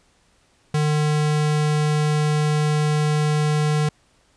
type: tone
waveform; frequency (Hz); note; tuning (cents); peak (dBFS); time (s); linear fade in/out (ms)
square; 150.9; D3; +47; -18; 0.74-3.89; 5
effects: pink hiss -60 dBFS RMS until 4.36 s + resampled to 22050 Hz